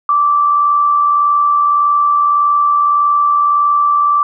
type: tone with amplitude modulation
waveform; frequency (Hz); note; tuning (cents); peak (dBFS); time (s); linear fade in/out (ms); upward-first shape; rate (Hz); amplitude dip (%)
sine; 1167; D6; -11; -7; 0.09-4.23; 2; sine; 81.7; 35
effects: none